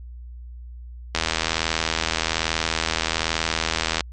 click train, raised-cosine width 0.2 ms, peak -3 dBFS, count 233, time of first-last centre 1.15-4.007 s, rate 81.2 Hz, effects added 60 Hz sine -35 dBFS peak until 4.12 s + MP3 48 kbps

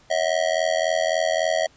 square tone with amplitude modulation, 643 Hz, E5, 43 cents flat, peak -16 dBFS, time 0.1-1.67 s, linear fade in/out 10 ms, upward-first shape sine, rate 83.6 Hz, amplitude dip 100%, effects pink hiss -55 dBFS RMS until 1.76 s + resampled to 16000 Hz

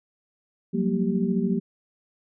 sine tone cluster, 180.4 / 194.3 / 231.9 / 389.9 Hz, F#3 / G3 / A#3 / G4, -44 / -15 / -9 / -9 cents, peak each -26 / -26 / -26 / -30 dBFS, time 0.73-1.6 s, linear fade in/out 20 ms, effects none

